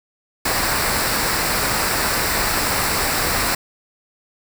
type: noise with comb filter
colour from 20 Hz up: pink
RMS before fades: -20 dBFS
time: 0.45-3.55 s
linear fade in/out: 5 ms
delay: 0.31 ms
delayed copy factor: -0.55
effects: none